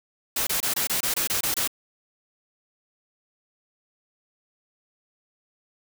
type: noise bursts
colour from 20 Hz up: white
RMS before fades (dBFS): -25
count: 10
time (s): 0.36-1.676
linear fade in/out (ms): 5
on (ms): 110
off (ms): 24
effects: none